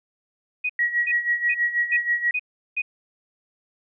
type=tone bursts; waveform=sine; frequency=2489 Hz; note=D#7; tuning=in tune; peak=-21 dBFS; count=6; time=0.64-2.82 s; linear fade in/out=10 ms; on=55 ms; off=370 ms
type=tone with tremolo; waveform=sine; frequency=1912 Hz; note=A#6; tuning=43 cents sharp; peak=-17 dBFS; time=0.79-2.31 s; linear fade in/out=2 ms; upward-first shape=sine; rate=6.2 Hz; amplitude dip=75%
effects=none